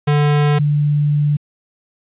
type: tone pair in turn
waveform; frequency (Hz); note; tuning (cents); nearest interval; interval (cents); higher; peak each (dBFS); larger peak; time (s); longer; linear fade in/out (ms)
square / sine; 147.1 / 147.1; D3 / D3; +3 / +3; unison; 0; neither; -12; neither; 0.07-0.59 / 0.59-1.37; second; 10
effects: resampled to 8000 Hz + 8-bit